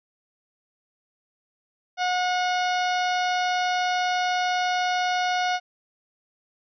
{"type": "harmonic tone", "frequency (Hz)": 726, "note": "F#5", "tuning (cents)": -33, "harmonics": [1, 2, 3, 4, 5, 6, 7, 8], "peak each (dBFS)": [-23, -29, -33, -35, -37, -39, -40, -41], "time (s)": [1.97, 5.6], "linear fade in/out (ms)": 50, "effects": []}